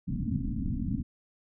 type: low-pass noise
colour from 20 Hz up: white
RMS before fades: -31 dBFS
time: 0.07-1.03 s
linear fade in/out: 20 ms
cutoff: 280 Hz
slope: 96 dB/octave
effects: none